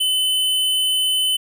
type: tone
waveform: square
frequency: 3029 Hz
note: F#7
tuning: 40 cents sharp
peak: -17 dBFS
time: 0-1.37 s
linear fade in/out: 10 ms
effects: none